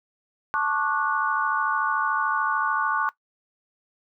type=chord; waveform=sine; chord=D major seventh; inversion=second; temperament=just; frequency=881 / 1101.2 / 1174.7 / 1468.3 Hz; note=A5 / C#6 / D6 / F#6; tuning=+2 / -12 / 0 / -14 cents; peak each=-29 / -27 / -28 / -26 dBFS; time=0.54-3.09 s; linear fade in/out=0 ms; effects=noise-tail reverb RT60 0.1 s tail -18 dB re dry